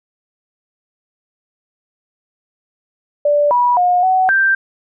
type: tone with pitch steps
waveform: sine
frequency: 585 / 974 / 717 / 749 / 1571 Hz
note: D5 / B5 / F5 / F#5 / G6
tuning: -7 / -24 / +45 / +21 / +3 cents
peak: -10 dBFS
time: 3.25-4.55 s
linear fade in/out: 5 ms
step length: 260 ms
effects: none